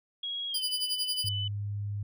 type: tone with pitch glide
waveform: sine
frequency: 3307 to 2998 Hz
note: G#7 to F#7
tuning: -8 to +22 cents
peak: -32 dBFS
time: 0.23-1.48 s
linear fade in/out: 5 ms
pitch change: -170 cents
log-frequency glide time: 0.49-0.64 s
type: tone with tremolo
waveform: sawtooth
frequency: 4860 Hz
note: D#8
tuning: 42 cents flat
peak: -25 dBFS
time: 0.54-1.29 s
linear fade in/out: 5 ms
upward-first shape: sine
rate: 11 Hz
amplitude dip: 90%
type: tone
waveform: sine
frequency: 102.2 Hz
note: G#2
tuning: 27 cents flat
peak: -31 dBFS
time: 1.24-2.03 s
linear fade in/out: 5 ms
effects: none